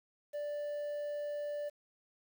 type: tone with quantisation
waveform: triangle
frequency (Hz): 587.3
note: D5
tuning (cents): 0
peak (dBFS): -34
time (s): 0.33-1.7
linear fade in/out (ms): 20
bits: 10
effects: none